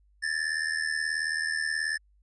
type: ring-modulated tone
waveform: square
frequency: 1760 Hz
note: A6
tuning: in tune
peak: -25 dBFS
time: 0.22-1.98 s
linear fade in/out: 20 ms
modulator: 39.3 Hz
effects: added 50 Hz sine -60 dBFS peak until 2.22 s + resampled to 22050 Hz